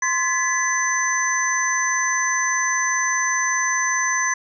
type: tone cluster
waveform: sine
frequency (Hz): 1038 / 1705 / 1980 / 6100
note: C6 / G#6 / B6 / G8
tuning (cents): -14 / +45 / +4 / -48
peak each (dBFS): -24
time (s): 0.02-4.34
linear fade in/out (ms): 5
effects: none